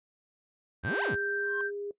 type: exponential two-way sweep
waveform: sawtooth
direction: up then down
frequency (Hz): 67 to 1062 to 67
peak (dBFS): -28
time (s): 0.83-1.16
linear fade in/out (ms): 20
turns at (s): 1.03
type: tone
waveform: sine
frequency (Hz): 1568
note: G6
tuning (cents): 0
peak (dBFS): -30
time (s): 0.83-1.71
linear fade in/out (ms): 50
type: tone with pitch glide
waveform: sine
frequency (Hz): 404 to 406.8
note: G#4 to G#4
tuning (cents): -48 to -36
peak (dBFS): -34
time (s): 0.91-1.91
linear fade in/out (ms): 2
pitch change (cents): +12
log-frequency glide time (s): 1.09-1.43
type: tone with exponential growth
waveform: triangle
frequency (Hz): 1063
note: C6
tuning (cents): +27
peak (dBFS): -35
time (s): 1.35-1.61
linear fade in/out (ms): 0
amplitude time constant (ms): 56
effects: noise-tail reverb RT60 0.1 s tail -18 dB re dry + resampled to 8000 Hz